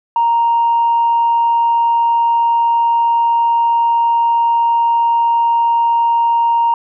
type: tone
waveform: sine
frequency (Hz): 932.3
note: A#5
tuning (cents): 0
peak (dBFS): -9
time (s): 0.16-6.74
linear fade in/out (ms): 2
effects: tanh soft clip ceiling -6 dBFS